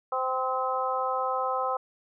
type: harmonic tone with a mistuned harmonic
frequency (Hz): 259.4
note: C4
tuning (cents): -15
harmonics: 2 / 3 / 4 / 5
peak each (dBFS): -31 / -31 / -31 / -31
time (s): 0.12-1.77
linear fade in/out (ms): 5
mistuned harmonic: 5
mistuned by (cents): -15
effects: none